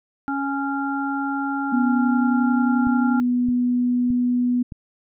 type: harmonic tone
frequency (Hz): 277.2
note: C#4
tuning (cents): 0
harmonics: 1 / 3 / 5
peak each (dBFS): -24 / -28 / -28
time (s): 0.28-3.2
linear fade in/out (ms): 0
type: tone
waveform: sine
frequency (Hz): 245.9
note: B3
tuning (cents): -7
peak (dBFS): -17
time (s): 1.72-4.63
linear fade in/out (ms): 10
type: click train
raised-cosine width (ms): 5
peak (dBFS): -21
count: 4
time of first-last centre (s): 2.87-4.722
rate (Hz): 1.62
effects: none